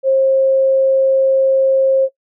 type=tone; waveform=sine; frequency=534 Hz; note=C5; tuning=35 cents sharp; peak=-9 dBFS; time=0.03-2.09 s; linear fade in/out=50 ms; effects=noise-tail reverb RT60 0.1 s tail -19 dB re dry